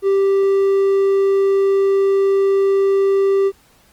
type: tone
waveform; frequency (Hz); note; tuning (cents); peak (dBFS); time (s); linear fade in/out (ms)
triangle; 392; G4; 0; -10; 0.02-3.52; 50
effects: pink hiss -53 dBFS RMS until 3.92 s + Opus 24 kbps